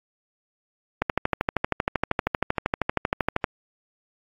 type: click train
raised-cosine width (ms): 0.5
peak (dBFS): -6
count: 32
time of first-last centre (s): 1.02-3.442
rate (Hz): 12.8
effects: AAC 32 kbps